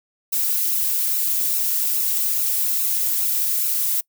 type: noise with flanger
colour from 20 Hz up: violet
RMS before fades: -21 dBFS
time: 0.32-4.01 s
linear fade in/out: 10 ms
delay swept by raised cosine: 0.74 to 3.54 ms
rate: 2.4 Hz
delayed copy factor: +0.65
effects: noise-tail reverb RT60 0.1 s tail -24 dB re dry